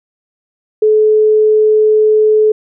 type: tone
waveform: sine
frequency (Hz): 430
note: A4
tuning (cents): -40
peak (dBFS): -6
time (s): 0.82-2.52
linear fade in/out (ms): 5
effects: none